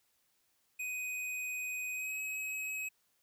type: tone with pitch glide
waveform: square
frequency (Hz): 2501 to 2551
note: D#7 to D#7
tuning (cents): +8 to +43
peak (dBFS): -37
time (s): 0.79-2.89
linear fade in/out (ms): 10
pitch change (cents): +35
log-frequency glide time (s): 1.93-2.14
effects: white hiss -75 dBFS RMS until 3.22 s